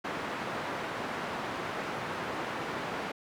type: band-pass noise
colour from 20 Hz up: white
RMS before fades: -36 dBFS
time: 0.04-3.12 s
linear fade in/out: 10 ms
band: 120 to 1400 Hz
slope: 12 dB/octave
effects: none